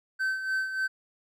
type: tone with tremolo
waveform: triangle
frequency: 1540 Hz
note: G6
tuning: 31 cents flat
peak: -23 dBFS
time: 0.19-0.88 s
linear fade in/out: 20 ms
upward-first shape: sine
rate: 3.4 Hz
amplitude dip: 60%
effects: none